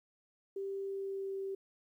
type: tone with pitch glide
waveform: sine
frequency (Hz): 392 to 388.6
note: G4 to G4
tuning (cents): 0 to -15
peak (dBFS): -36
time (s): 0.56-1.55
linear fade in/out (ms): 5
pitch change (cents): -15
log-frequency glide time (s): 0.87-1.36
effects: 12-bit